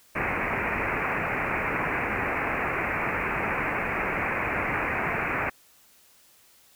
white low-pass noise, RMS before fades -28 dBFS, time 0.15-5.5 s, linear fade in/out 10 ms, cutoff 2500 Hz, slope 96 dB/octave, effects white hiss -58 dBFS RMS until 6.75 s

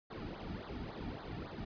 brown noise with flanger, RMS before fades -44 dBFS, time 0.1-1.65 s, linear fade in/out 10 ms, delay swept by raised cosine 0.36 to 1.96 ms, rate 3.6 Hz, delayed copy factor -1, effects resampled to 11025 Hz

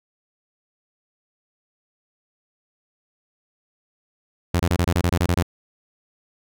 sawtooth tone bursts, 87.31 Hz, F2, in tune, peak -13 dBFS, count 11, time 4.54-5.427 s, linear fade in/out 5 ms, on 57 ms, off 26 ms, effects none

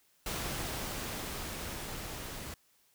pink noise with level ramp, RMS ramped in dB -36 to -43 dBFS, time 0.26-2.54 s, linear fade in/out 2 ms, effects white hiss -69 dBFS RMS until 2.94 s

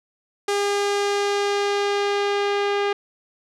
sawtooth tone with low-pass filter sweep, 404.9 Hz, G#4, 44 cents flat, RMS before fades -22 dBFS, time 0.48-2.93 s, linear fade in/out 5 ms, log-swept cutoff 8300 to 3100 Hz, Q 1, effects none

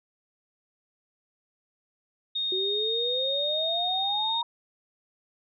sine tone, 3700 Hz, A#7, 14 cents flat, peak -26 dBFS, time 2.35-4.42 s, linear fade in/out 10 ms
sine exponential sweep, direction up, 370 to 950 Hz, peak -29 dBFS, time 2.52-4.43 s, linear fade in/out 2 ms
effects none

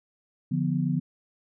sine chord, B diminished, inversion first, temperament equal, 146.83 / 174.61 / 246.9 Hz, D3 / F3 / B3, 0 / 0 / 0 cents, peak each -27 / -27 / -29 dBFS, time 0.51-1 s, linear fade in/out 10 ms, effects none

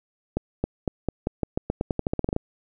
accelerating click train, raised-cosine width 2 ms, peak -10 dBFS, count 18, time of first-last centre 0.37-2.364 s, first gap 270 ms, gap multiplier 0.88, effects none

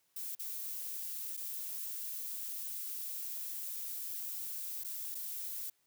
violet noise with dropouts, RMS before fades -41 dBFS, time 0.16-5.7 s, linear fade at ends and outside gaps 5 ms, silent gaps 0.352-0.393 / 1.368-1.373 / 4.837-4.845 / 5.147-5.151 s, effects white hiss -75 dBFS RMS until 5.86 s + high-pass 60 Hz 12 dB/octave

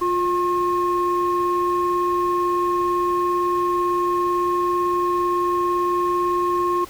sine tone pair together, 352.7 / 1076 Hz, F4 / C6, +17 / +48 cents, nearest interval octave + perfect fifth, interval 1931 cents, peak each -20 / -19 dBFS, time 0.01-6.85 s, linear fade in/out 10 ms, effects tanh soft clip ceiling -12 dBFS + pink hiss -42 dBFS RMS until 6.89 s

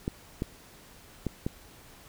clicks, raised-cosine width 3 ms, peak -16 dBFS, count 4, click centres 0.079 / 0.421 / 1.267 / 1.465 s, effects pink hiss -53 dBFS RMS until 2.08 s

